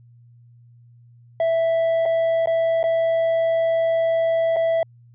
triangle tone with dropouts, 659.3 Hz, E5, in tune, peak -15 dBFS, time 1.4-4.83 s, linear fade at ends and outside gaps 2 ms, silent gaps 2.055-2.059 / 2.459-2.472 / 2.83-2.839 / 4.562-4.566 s, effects added 119 Hz sine -47 dBFS peak until 5.14 s + resampled to 8000 Hz

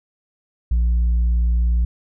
sine tone with tanh clipping, 58.6 Hz, A#1, 10 cents sharp, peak -15 dBFS, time 0.71-1.85 s, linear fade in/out 5 ms, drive 2 dB, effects none

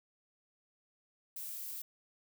violet noise with amplitude modulation, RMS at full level -41 dBFS, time 1.36-1.82 s, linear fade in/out 5 ms, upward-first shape sine, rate 216 Hz, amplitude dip 40%, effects none

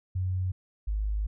sine tone pair in turn, 92.5 / 51.91 Hz, F#2 / G#1, 0 / 0 cents, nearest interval minor seventh, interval 1000 cents, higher first, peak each -26 dBFS, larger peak neither, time 0.15-0.52 / 0.87-1.27 s, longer second, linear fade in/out 10 ms, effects none

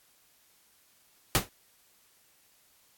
pink noise with exponential decay, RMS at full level -19 dBFS, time 1.35-1.49 s, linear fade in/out 0 ms, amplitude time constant 29 ms, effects white hiss -64 dBFS RMS until 2.97 s + AAC 64 kbps

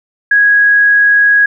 sine tone, 1657 Hz, G#6, 4 cents flat, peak -5 dBFS, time 0.31-1.46 s, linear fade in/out 5 ms, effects none

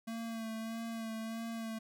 square tone with vibrato, 225.5 Hz, A3, 43 cents sharp, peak -39 dBFS, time 0.07-1.79 s, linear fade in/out 10 ms, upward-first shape sine, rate 1.6 Hz, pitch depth 26 cents each way, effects none

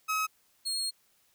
30% pulse tone pair in turn, 1277 / 4273 Hz, D#6 / C8, +45 / +36 cents, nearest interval octave + major sixth, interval 2091 cents, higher second, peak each -25 / -27 dBFS, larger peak first, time 0.08-0.27 / 0.65-0.91 s, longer second, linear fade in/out 20 ms, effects white hiss -68 dBFS RMS until 1.34 s

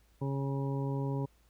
harmonic tone, 137.5 Hz, C#3, 14 cents flat, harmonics 1 / 2 / 3 / 4 / 6 / 7, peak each -32 / -38 / -40 / -45 / -49 / -45 dBFS, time 0.21-1.26 s, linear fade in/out 10 ms, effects added 56 Hz sine -64 dBFS peak until 1.49 s + pink hiss -70 dBFS RMS until 1.49 s

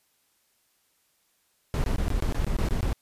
brown noise bursts, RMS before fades -25 dBFS, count 10, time 1.74-2.929 s, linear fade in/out 0 ms, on 100 ms, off 21 ms, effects white hiss -69 dBFS RMS until 3.01 s + resampled to 32000 Hz

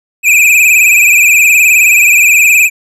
square tone with vibrato, 2466 Hz, D#7, 16 cents flat, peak -4 dBFS, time 0.23-2.7 s, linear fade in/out 50 ms, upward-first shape sine, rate 19 Hz, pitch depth 85 cents each way, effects resampled to 32000 Hz

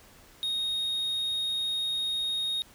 triangle tone, 3729 Hz, A#7, in tune, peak -26 dBFS, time 0.43-2.62 s, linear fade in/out 0 ms, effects pink hiss -55 dBFS RMS until 2.74 s

